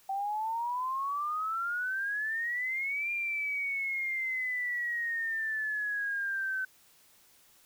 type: exponential two-way sweep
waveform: sine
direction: up then down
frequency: 770 to 2400 to 1522 Hz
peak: -30 dBFS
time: 0.09-6.65 s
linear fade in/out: 5 ms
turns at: 3.11 s
effects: white hiss -62 dBFS RMS until 7.65 s